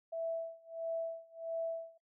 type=tone with tremolo; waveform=sine; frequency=659.3 Hz; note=E5; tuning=in tune; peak=-33 dBFS; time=0.12-1.98 s; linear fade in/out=10 ms; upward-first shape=sine; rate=1.5 Hz; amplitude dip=95%; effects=noise-tail reverb RT60 0.1 s tail -26 dB re dry